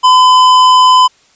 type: tone with hard clipping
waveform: sine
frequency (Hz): 1013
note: B5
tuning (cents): +44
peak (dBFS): -5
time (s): 0.03-1.08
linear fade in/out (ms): 20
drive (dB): 12
effects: white hiss -49 dBFS RMS until 1.35 s + resampled to 16000 Hz